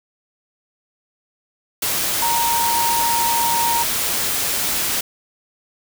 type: tone in noise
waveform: sine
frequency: 932.3 Hz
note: A#5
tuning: in tune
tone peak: -18 dBFS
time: 2.22-3.83 s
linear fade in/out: 5 ms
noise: white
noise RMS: -21 dBFS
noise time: 1.82-5.01 s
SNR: 0 dB
effects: none